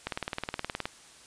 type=click train; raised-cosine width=0.3 ms; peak=-15 dBFS; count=16; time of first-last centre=0.07-0.855 s; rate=19.1 Hz; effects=white hiss -53 dBFS RMS until 1.26 s + resampled to 22050 Hz